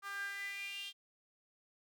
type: tone with high-pass filter sweep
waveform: sawtooth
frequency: 398.7 Hz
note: G4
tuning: 29 cents sharp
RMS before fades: -43 dBFS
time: 0.02-0.93 s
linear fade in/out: 50 ms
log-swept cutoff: 1300 to 3200 Hz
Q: 8.4
effects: none